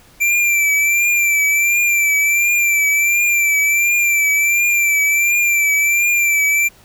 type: tone with vibrato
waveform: square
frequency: 2349 Hz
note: D7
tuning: in tune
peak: -13 dBFS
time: 0.2-6.69 s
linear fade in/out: 20 ms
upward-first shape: triangle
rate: 1.4 Hz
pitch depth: 51 cents each way
effects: pink hiss -48 dBFS RMS until 6.84 s